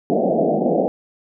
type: band-pass noise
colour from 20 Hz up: white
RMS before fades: -18 dBFS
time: 0.1-0.88 s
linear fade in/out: 0 ms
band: 160 to 740 Hz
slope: 96 dB/octave
effects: none